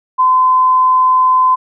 sine tone, 1024 Hz, C6, 38 cents flat, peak -7 dBFS, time 0.18-1.56 s, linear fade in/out 20 ms, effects none

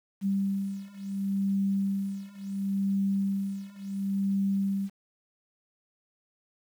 sine beating tone pair, 196.1 / 196.81 Hz, G3 / G3, +1 / +7 cents, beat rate 0.71 Hz, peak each -30 / -29 dBFS, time 0.21-4.9 s, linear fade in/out 50 ms, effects 9-bit

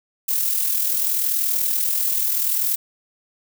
violet noise with amplitude modulation, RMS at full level -19 dBFS, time 0.28-2.76 s, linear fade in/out 10 ms, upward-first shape sine, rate 40.7 Hz, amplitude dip 45%, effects none

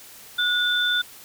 sine tone pair together, 1454 / 3535 Hz, F#6 / A7, -31 / +7 cents, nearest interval octave + minor third, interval 1538 cents, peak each -22 dBFS, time 0.38-1.02 s, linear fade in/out 10 ms, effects white hiss -45 dBFS RMS until 1.24 s

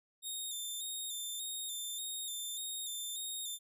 15% pulse tone with vibrato, 3643 Hz, A#7, 41 cents flat, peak -32 dBFS, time 0.22-3.59 s, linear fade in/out 50 ms, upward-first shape square, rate 1.7 Hz, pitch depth 37 cents each way, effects none

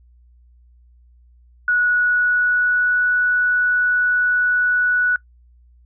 sine tone with pitch glide, 1464 to 1475 Hz, F#6 to F#6, -19 to -6 cents, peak -14 dBFS, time 1.68-5.16 s, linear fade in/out 2 ms, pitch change +13 cents, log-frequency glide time 1.89-3.08 s, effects noise-tail reverb RT60 0.1 s tail -20 dB re dry + added 60 Hz sine -48 dBFS peak until 5.85 s

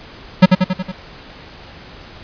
square tone with echo, 185 Hz, F#3, in tune, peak -3 dBFS, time 0.42-0.46 s, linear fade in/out 10 ms, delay 92 ms, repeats 5, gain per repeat -4 dB, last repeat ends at 0.92 s, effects pink hiss -38 dBFS RMS until 2.23 s + resampled to 11025 Hz

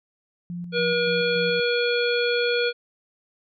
sine tone with tremolo, 174.61 Hz, F3, in tune, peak -29 dBFS, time 0.5-1.6 s, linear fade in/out 0 ms, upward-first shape square, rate 3.5 Hz, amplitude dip 40%
harmonic tone, 480.1 Hz, B4, 49 cents flat, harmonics 1 / 3 / 5 / 7 / 9, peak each -22 / -27 / -29 / -30 / -32 dBFS, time 0.72-2.73 s, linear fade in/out 50 ms
effects none

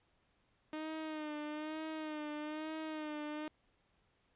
sawtooth tone with vibrato, 307.3 Hz, D#4, 21 cents flat, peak -36 dBFS, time 0.73-3.48 s, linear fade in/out 2 ms, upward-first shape sine, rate 1.1 Hz, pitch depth 48 cents each way, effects pink hiss -75 dBFS RMS until 4.35 s + resampled to 8000 Hz

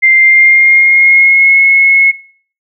sine tone with pitch glide, 2093 to 2179 Hz, C7 to C#7, 0 to -30 cents, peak -3 dBFS, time 0.02-2.12 s, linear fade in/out 20 ms, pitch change +70 cents, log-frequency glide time 0.14-1.58 s, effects noise-tail reverb RT60 0.5 s tail -21 dB re dry

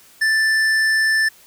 sine tone with hard clipping, 1764 Hz, A6, 4 cents sharp, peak -16 dBFS, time 0.21-1.29 s, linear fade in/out 10 ms, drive 10 dB, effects white hiss -49 dBFS RMS until 1.46 s

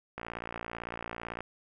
click train, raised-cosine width 0.5 ms, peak -22 dBFS, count 72, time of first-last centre 0.18-1.406 s, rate 57.9 Hz, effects none

